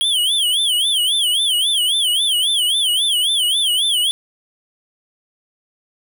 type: tone with vibrato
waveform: square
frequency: 3208 Hz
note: G7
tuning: 39 cents sharp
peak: -15 dBFS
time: 0.01-4.11 s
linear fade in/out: 0 ms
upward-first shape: sine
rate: 3.7 Hz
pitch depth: 180 cents each way
effects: none